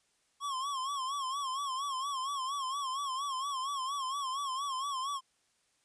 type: tone with vibrato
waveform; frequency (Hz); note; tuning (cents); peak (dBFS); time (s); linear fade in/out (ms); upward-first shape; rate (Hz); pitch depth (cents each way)
square; 1086; C#6; -36; -34; 0.4-5.21; 50; sine; 4.3; 100
effects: white hiss -73 dBFS RMS until 5.84 s + resampled to 22050 Hz